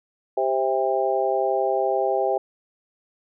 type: harmonic tone with a mistuned harmonic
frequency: 131.4 Hz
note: C3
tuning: 8 cents sharp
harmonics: 3 / 4 / 5 / 6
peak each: -25 / -25 / -25 / -25 dBFS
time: 0.37-2.38 s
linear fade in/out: 5 ms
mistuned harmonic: 6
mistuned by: +23 cents
effects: none